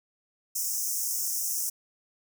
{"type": "high-pass noise", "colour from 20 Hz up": "pink", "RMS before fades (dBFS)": -30, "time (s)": [0.55, 1.7], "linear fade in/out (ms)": 10, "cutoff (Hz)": 5400, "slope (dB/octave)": 96, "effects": []}